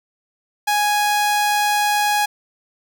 sawtooth tone, 830.6 Hz, G#5, in tune, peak -12 dBFS, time 0.67-2.26 s, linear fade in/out 10 ms, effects none

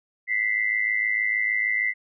sine tone pair together, 1974.5 / 2081 Hz, B6 / C7, -1 / -10 cents, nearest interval minor second, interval 91 cents, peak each -24 dBFS, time 0.27-1.94 s, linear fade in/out 50 ms, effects none

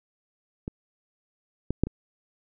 clicks, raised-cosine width 3 ms, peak -19 / -13 / -7 / -20 dBFS, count 4, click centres 0.679 / 1.706 / 1.836 / 1.87 s, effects none

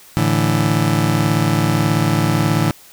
30% pulse chord, A suspended fourth, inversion none, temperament just, 110 / 146.67 / 165 Hz, A2 / D3 / E3, 0 / -2 / +2 cents, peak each -16 dBFS, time 0.17-2.71 s, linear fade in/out 0 ms, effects white hiss -44 dBFS RMS until 2.92 s

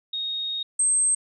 sine tone pair in turn, 3731 / 8340 Hz, A#7 / C9, +1 / -7 cents, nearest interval octave + major second, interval 1392 cents, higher second, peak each -26 / -18 dBFS, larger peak second, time 0.13-0.63 / 0.79-1.15 s, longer first, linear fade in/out 5 ms, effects none

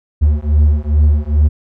triangle beating tone pair, 73.42 / 75.82 Hz, D2 / D#2, 0 / -44 cents, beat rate 2.4 Hz, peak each -10 dBFS, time 0.21-1.49 s, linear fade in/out 20 ms, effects none

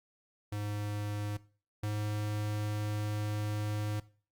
square tone pair in turn, 103.83 / 105.22 Hz, G#2 / G#2, 0 / +23 cents, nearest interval unison, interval 23 cents, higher second, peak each -35 / -33 dBFS, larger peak second, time 0.52-1.37 / 1.83-4 s, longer second, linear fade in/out 5 ms, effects noise-tail reverb RT60 0.4 s tail -19 dB re dry + Opus 48 kbps

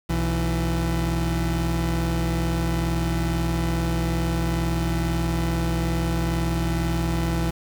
30% pulse tone pair together, 62.3 / 166.32 Hz, B1 / E3, +16 / +16 cents, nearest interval octave + perfect fourth, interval 1700 cents, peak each -22 / -22 dBFS, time 0.09-7.51 s, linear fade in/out 10 ms, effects 7-bit

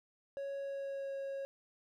triangle tone with pitch glide, 554.4 to 547.7 Hz, C#5 to C#5, 0 to -21 cents, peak -36 dBFS, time 0.37-1.45 s, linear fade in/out 0 ms, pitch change -21 cents, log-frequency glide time 0.58-1.14 s, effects none

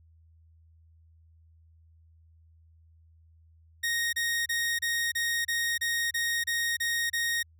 sawtooth tone bursts, 1864.7 Hz, A#6, in tune, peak -23 dBFS, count 11, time 3.83-7.43 s, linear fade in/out 10 ms, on 300 ms, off 30 ms, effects added 81 Hz sine -56 dBFS peak until 7.59 s

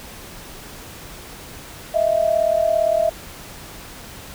sine tone pair together, 632.4 / 670 Hz, D#5 / E5, +28 / +28 cents, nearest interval minor second, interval 100 cents, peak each -18 dBFS, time 1.94-3.1 s, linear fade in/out 10 ms, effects pink hiss -38 dBFS RMS until 4.34 s

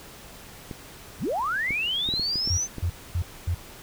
clicks, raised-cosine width 3 ms, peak -21 dBFS, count 8, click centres 0.712 / 1.707 / 2.089 / 2.139 / 2.196 / 2.357 / 2.475 / 2.783 s
sine linear sweep, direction up, 34.65 to 6250 Hz, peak -24 dBFS, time 1.19-2.68 s, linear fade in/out 50 ms
sine tone bursts, 86.7 Hz, F2, 12 cents flat, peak -22 dBFS, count 4, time 2.5-3.546 s, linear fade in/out 5 ms, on 74 ms, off 250 ms
effects pink hiss -45 dBFS RMS until 3.82 s

